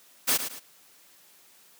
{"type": "noise with echo", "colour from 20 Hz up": "white", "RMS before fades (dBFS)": -23, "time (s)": [0.27, 0.38], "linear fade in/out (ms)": 20, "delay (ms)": 110, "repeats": 2, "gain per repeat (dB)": -9, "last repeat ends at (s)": 0.6, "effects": ["white hiss -57 dBFS RMS until 1.79 s", "high-pass 150 Hz 12 dB/octave"]}